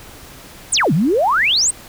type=exponential two-way sweep; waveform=sine; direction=down then up; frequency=10430 to 138.59 to 8880 Hz; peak=-12 dBFS; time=0.72-1.71 s; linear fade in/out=10 ms; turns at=0.93 s; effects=pink hiss -39 dBFS RMS until 1.88 s